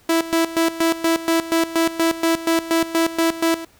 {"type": "tone with tremolo", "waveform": "sawtooth", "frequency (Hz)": 329.6, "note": "E4", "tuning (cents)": 0, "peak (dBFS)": -11, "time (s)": [0.09, 3.65], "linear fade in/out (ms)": 5, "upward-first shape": "square", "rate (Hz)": 4.2, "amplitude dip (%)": 80, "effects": ["pink hiss -54 dBFS RMS until 3.79 s"]}